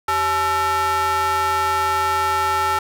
square ring-modulated tone, 236.9 Hz, A#3, 28 cents sharp, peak -15 dBFS, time 0.08-2.79 s, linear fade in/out 5 ms, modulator 1100 Hz, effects none

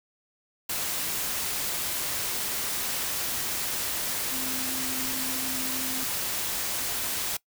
sine tone in noise, 259.9 Hz, C4, 11 cents flat, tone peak -37 dBFS, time 4.32-6.04 s, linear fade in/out 5 ms, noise white, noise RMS -30 dBFS, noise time 0.69-7.37 s, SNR -10 dB, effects noise-tail reverb RT60 0.1 s tail -22 dB re dry

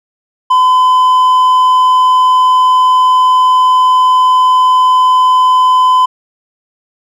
sine tone with hard clipping, 1015 Hz, B5, 47 cents sharp, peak -6 dBFS, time 0.5-6.06 s, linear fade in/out 10 ms, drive 3 dB, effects none

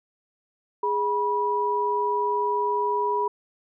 sine tone pair together, 414.2 / 974.4 Hz, G#4 / B5, -5 / -24 cents, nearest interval octave + minor third, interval 1481 cents, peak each -26 / -23 dBFS, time 0.83-3.28 s, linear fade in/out 5 ms, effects none

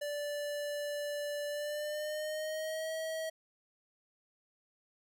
square tone with pitch glide, 584 to 640.5 Hz, D5 to E5, -10 to -50 cents, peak -36 dBFS, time 0.01-3.3 s, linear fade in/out 10 ms, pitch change +160 cents, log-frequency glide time 1.48-2.92 s, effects none

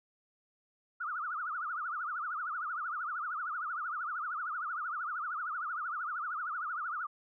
sine tone with vibrato, 1318.5 Hz, E6, in tune, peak -34 dBFS, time 1-7.07 s, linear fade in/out 10 ms, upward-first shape triangle, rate 13 Hz, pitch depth 230 cents each way, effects none

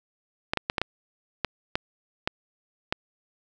clicks, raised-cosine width 0.3 ms, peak -8 dBFS, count 9, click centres 0.535 / 0.573 / 0.699 / 0.782 / 0.816 / 1.447 / 1.755 / 2.275 / 2.925 s, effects none

